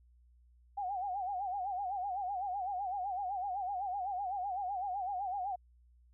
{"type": "tone with vibrato", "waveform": "sine", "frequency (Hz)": 768, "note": "G5", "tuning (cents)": -36, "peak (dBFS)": -34, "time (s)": [0.77, 5.56], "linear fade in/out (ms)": 10, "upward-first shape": "sine", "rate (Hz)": 7.9, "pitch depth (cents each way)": 120, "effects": ["added 60 Hz sine -61 dBFS peak until 6.13 s"]}